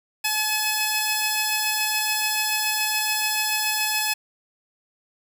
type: tone pair together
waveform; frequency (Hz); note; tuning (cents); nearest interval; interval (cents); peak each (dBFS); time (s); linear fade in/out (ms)
10% pulse; 856 / 2561; A5 / D#7; -48 / +49; octave + perfect fifth; 1897; -16; 0.24-4.14; 10
effects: none